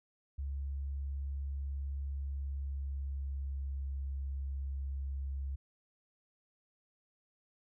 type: tone with pitch glide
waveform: sine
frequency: 69.3 to 68.27 Hz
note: C#2 to C#2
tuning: 0 to -26 cents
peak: -35 dBFS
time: 0.38-5.56 s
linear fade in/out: 10 ms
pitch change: -26 cents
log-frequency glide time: 2.26-3.87 s
effects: none